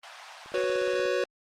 pink high-pass noise, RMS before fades -43 dBFS, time 0.03-0.62 s, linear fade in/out 5 ms, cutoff 660 Hz, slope 48 dB/octave
click train, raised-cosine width 1 ms, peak -32 dBFS, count 11, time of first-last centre 0.46-1.055 s, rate 16.8 Hz
square chord, F# suspended fourth, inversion none, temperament equal, 370 / 493.9 / 554.4 Hz, F#4 / B4 / C#5, 0 / 0 / 0 cents, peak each -30 dBFS, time 0.54-1.24 s, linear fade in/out 2 ms
effects low-pass 5000 Hz 12 dB/octave + Opus 24 kbps

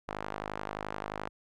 sawtooth tone with band-pass filter, 51.5 Hz, G#1, 14 cents flat, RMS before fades -39 dBFS, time 0.08-1.29 s, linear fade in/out 5 ms, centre 1000 Hz, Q 1, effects none

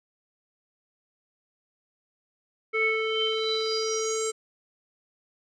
square tone with low-pass filter sweep, 440.9 Hz, A4, 4 cents sharp, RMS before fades -27 dBFS, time 2.73-4.32 s, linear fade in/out 20 ms, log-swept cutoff 2000 to 8000 Hz, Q 9.7, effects none

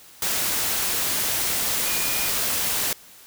sine tone in noise, 2439 Hz, D#7, 35 cents flat, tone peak -33 dBFS, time 1.86-2.29 s, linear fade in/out 2 ms, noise white, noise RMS -24 dBFS, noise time 0.22-2.93 s, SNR -12 dB, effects white hiss -48 dBFS RMS until 3.26 s

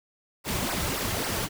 pink noise with flanger, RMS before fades -29 dBFS, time 0.44-1.49 s, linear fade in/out 50 ms, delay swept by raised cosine 0.28 to 4.18 ms, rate 3.7 Hz, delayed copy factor -0.7, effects none

